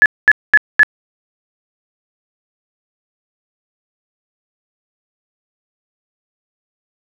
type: tone bursts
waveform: sine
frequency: 1712 Hz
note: A6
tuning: 48 cents flat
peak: -3 dBFS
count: 4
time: 0.02-0.832 s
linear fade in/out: 0 ms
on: 38 ms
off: 220 ms
effects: none